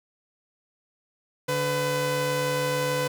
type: tone pair together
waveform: sawtooth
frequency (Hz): 145.1 / 502.1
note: D3 / B4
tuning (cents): -21 / +29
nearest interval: octave + major sixth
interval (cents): 2150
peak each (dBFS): -26 / -21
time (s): 1.48-3.08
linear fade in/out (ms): 10
effects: none